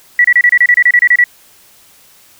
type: tone bursts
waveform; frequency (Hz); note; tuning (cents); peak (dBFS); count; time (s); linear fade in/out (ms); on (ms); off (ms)
sine; 1948; B6; -24; -4; 13; 0.19-1.24; 2; 54; 29
effects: white hiss -45 dBFS RMS until 2.39 s